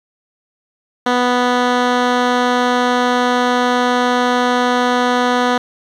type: tone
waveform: 10% pulse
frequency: 246.9 Hz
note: B3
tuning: in tune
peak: -4 dBFS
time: 1.06-5.58 s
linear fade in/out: 5 ms
effects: low-pass 4000 Hz 12 dB/octave + 7-bit